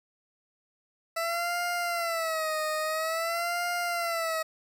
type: tone with vibrato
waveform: 20% pulse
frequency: 659.3 Hz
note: E5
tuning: in tune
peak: -23 dBFS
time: 1.16-4.43 s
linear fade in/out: 10 ms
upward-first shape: sine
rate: 0.49 Hz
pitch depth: 110 cents each way
effects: 9-bit